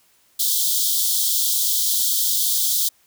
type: high-pass noise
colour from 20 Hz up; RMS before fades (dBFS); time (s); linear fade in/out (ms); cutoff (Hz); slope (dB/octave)
white; -20; 0.39-2.89; 10; 3200; 96
effects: white hiss -59 dBFS RMS until 3.06 s